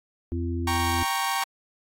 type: harmonic tone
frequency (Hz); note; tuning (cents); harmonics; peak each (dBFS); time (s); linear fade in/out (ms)
85.2; F2; -42; 1 / 3 / 4; -27 / -32 / -33; 0.32-1.03; 0
type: chord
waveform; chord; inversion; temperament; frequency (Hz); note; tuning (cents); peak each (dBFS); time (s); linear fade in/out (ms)
sawtooth; G diminished; none; equal; 784 / 932.3 / 1108.7; G5 / Bb5 / Db6; 0 / 0 / 0; -25; 0.67-1.44; 5
effects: AAC 48 kbps